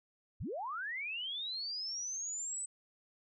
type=linear sweep; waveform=sine; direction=up; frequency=43.13 to 8110 Hz; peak=-37 dBFS; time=0.4-2.66 s; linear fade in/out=10 ms; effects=none